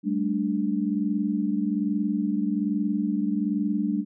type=chord; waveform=sine; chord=G suspended second; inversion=none; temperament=equal with one note detuned; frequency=196 / 217.2 / 293.7 Hz; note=G3 / A3 / D4; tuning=0 / -22 / 0 cents; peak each=-27 dBFS; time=0.03-4.05 s; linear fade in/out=50 ms; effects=none